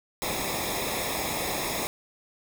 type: noise with comb filter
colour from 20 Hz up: pink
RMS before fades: -30 dBFS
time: 0.22-1.87 s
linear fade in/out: 0 ms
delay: 0.67 ms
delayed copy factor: -0.75
effects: none

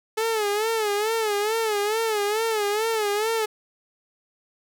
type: tone with vibrato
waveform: sawtooth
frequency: 430 Hz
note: A4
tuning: 40 cents flat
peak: -18 dBFS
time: 0.17-3.46 s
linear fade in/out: 10 ms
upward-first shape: sine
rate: 2.3 Hz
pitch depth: 100 cents each way
effects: none

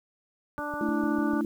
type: harmonic tone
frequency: 294.4 Hz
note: D4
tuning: 4 cents sharp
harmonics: 1 / 2 / 3 / 4 / 5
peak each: -37 / -37 / -37 / -37 / -37 dBFS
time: 0.58-1.41 s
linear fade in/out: 0 ms
type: click train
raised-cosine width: 3 ms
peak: -29 dBFS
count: 6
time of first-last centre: 0.59-1.335 s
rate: 6.71 Hz
type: chord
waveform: sine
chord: A suspended fourth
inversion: none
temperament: equal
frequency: 220 / 293.7 / 329.6 Hz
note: A3 / D4 / E4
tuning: 0 / 0 / 0 cents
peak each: -30 dBFS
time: 0.81-1.45 s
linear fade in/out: 2 ms
effects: 9-bit

